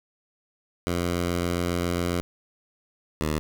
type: tone pair in turn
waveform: 10% pulse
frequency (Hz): 87.31 / 76.98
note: F2 / D#2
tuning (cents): 0 / -18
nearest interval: major second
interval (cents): 218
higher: first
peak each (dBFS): -16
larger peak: neither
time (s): 0.87-2.21 / 3.21-3.39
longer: first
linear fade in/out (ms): 0
effects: none

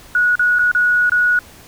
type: tone with dropouts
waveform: sine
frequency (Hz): 1460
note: F#6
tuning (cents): -24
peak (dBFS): -11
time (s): 0.15-1.39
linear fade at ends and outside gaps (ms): 2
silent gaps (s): 0.355-0.394 / 0.587-0.592 / 0.715-0.749 / 1.096-1.119
effects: pink hiss -42 dBFS RMS until 1.67 s

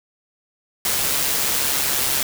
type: noise with amplitude modulation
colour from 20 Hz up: white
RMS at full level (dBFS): -19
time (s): 0.85-2.23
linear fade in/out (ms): 2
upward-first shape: sine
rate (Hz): 136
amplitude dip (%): 40
effects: none

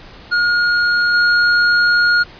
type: tone with level steps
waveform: square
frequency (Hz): 1431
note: F6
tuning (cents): +42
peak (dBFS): -13 / -11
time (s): 0.31-2.24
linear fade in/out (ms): 20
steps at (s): 1.13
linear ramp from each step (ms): 20
effects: pink hiss -39 dBFS RMS until 2.39 s + resampled to 11025 Hz

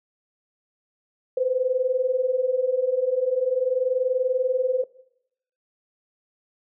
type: tone pair together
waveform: sine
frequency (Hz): 496.6 / 517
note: B4 / C5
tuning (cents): +9 / -21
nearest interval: minor second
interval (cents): 70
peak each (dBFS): -24 / -22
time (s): 1.37-4.84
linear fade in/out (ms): 5
effects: noise-tail reverb RT60 0.8 s tail -19 dB re dry

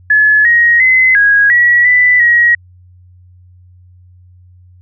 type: tone with pitch steps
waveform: sine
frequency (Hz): 1710 / 1884 / 2041 / 1649 / 1927 / 1986 / 1900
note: A6 / A#6 / C7 / G#6 / B6 / B6 / A#6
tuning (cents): -50 / +18 / -44 / -13 / -43 / +9 / +33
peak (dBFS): -5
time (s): 0.1-2.55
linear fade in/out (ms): 5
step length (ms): 350
effects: added 90 Hz sine -39 dBFS peak until 4.81 s

